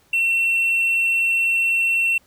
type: tone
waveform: triangle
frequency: 2708 Hz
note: E7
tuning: 46 cents sharp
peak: -14 dBFS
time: 0.13-2.18 s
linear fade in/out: 5 ms
effects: tanh soft clip ceiling -10 dBFS + pink hiss -58 dBFS RMS until 2.26 s